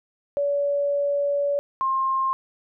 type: tone pair in turn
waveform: sine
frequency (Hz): 570 / 1062.4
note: C#5 / C6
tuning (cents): +48 / +26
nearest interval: major seventh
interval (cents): 1078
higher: second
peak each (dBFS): -20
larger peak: neither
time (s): 0.37-1.59 / 1.81-2.33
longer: first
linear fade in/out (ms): 0
effects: none